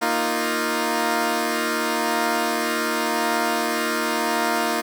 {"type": "chord", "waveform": "10% pulse", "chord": "Bb suspended fourth", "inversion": "none", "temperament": "equal", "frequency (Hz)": [233.1, 311.1, 349.2], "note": ["Bb3", "Eb4", "F4"], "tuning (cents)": [0, 0, 0], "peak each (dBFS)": -17, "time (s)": [0.01, 4.82], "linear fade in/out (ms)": 20, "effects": []}